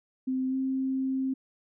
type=tone with pitch glide; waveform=sine; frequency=260 to 264.4 Hz; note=C4 to C4; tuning=-11 to +18 cents; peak=-26 dBFS; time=0.27-1.34 s; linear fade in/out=10 ms; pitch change=+29 cents; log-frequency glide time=0.49-0.55 s; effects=none